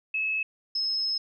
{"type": "tone pair in turn", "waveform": "sine", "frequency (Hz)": [2589, 5178], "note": ["E7", "E8"], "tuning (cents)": [-32, -32], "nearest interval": "octave", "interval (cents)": 1200, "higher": "second", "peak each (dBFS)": -25, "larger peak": "neither", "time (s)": [[0.14, 0.43], [0.75, 1.18]], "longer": "second", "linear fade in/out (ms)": 5, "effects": []}